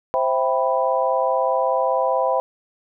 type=chord; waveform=sine; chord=C major seventh; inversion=none; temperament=equal; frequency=523.3 / 659.3 / 784 / 987.8 Hz; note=C5 / E5 / G5 / B5; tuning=0 / 0 / 0 / 0 cents; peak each=-21 / -23 / -24 / -23 dBFS; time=0.14-2.4 s; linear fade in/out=0 ms; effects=none